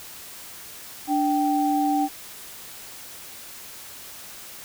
sine tone pair together, 293.4 / 778.1 Hz, D4 / G5, -2 / -13 cents, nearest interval octave + perfect fourth, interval 1689 cents, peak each -22 dBFS, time 1.07-2.09 s, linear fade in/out 50 ms, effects white hiss -41 dBFS RMS until 4.64 s

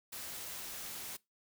white noise, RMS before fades -44 dBFS, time 0.12-1.17 s, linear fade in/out 10 ms, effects noise-tail reverb RT60 0.2 s tail -21 dB re dry

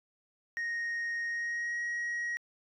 sine tone with pitch glide, 1864.7 to 1896.2 Hz, A#6 to A#6, 0 to +29 cents, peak -29 dBFS, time 0.57-2.37 s, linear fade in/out 0 ms, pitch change +29 cents, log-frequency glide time 1.27-1.79 s, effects tanh soft clip ceiling -31 dBFS

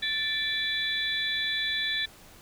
sine tone cluster, 1760 / 2328 / 3458 / 3944 Hz, A6 / D7 / A7 / B7, 0 / -16 / -31 / -3 cents, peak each -31 / -37 / -30 / -33 dBFS, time 0.02-2.06 s, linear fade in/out 10 ms, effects pink hiss -52 dBFS RMS until 2.41 s

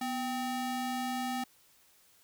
square ring-modulated tone, 515 Hz, C5, 28 cents flat, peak -30 dBFS, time 0.01-1.44 s, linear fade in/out 5 ms, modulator 268 Hz, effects white hiss -64 dBFS RMS until 2.23 s

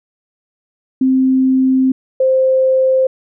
sine tone pair in turn, 261.6 / 523.2 Hz, C4 / C5, 0 / 0 cents, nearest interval octave, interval 1200 cents, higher second, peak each -9 dBFS, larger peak neither, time 1.01-1.92 / 2.2-3.07 s, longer first, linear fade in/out 5 ms, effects none

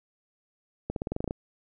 accelerating click train, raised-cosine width 2 ms, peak -17 dBFS, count 10, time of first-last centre 0.9-1.309 s, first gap 62 ms, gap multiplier 0.92, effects none

